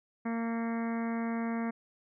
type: harmonic tone with a mistuned harmonic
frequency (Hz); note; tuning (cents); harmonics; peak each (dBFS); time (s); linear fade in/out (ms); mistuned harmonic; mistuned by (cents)
230; A#3; -23; 1 / 2 / 3 / 4 / 5 / 6 / 7 / 8 / 9 / 10; -31 / -42 / -42 / -45 / -46 / -49 / -49 / -49 / -50 / -53; 0.25-1.71; 10; 10; -63
effects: none